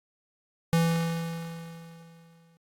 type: tone with exponential decay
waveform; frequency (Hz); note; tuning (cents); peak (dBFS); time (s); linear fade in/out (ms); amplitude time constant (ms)
square; 166.2; E3; +15; -20; 0.73-2.57; 0; 400
effects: AAC 64 kbps